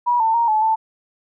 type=tone with pitch steps; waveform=sine; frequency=967 / 894 / 934 / 863 / 884 Hz; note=B5 / A5 / A#5 / A5 / A5; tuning=-37 / +27 / +3 / -34 / +8 cents; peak=-14 dBFS; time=0.06-0.76 s; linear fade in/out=20 ms; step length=140 ms; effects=none